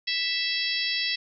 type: harmonic tone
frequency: 659.3 Hz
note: E5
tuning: in tune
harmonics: 3 / 4 / 5 / 6 / 7 / 8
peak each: -32 / -32 / -32 / -32 / -32 / -32 dBFS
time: 0.07-1.16 s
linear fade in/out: 10 ms
effects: none